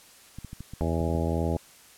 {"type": "clicks", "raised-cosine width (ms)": 5, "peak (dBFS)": -26, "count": 9, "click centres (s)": [0.386, 0.447, 0.531, 0.606, 0.736, 0.81, 1.011, 1.088, 1.151]}
{"type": "harmonic tone", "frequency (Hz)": 82.41, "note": "E2", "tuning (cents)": 0, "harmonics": [1, 2, 3, 4, 5, 6, 7, 8, 10], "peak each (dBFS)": [-28, -31, -33, -34, -35, -36, -36, -37, -38], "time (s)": [0.81, 1.57], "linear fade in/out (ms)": 0}
{"effects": ["white hiss -53 dBFS RMS until 1.97 s", "low-pass 12000 Hz 12 dB/octave"]}